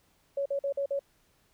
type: tone bursts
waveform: sine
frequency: 558 Hz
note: C#5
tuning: 11 cents sharp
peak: -27 dBFS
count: 5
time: 0.37-0.993 s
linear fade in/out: 5 ms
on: 87 ms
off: 47 ms
effects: pink hiss -68 dBFS RMS until 1.53 s